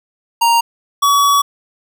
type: tone pair in turn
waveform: square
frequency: 932.3 / 1133.2 Hz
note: A#5 / C#6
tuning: 0 / +38 cents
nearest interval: minor third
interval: 338 cents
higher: second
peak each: -10 dBFS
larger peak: neither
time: 0.41-0.61 / 1.02-1.42 s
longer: second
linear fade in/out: 10 ms
effects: none